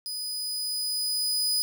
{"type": "tone with level ramp", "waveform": "sawtooth", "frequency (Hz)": 4978, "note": "D#8", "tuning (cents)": 0, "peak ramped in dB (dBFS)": [-29, -20], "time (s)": [0.06, 1.62], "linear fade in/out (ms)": 0, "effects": []}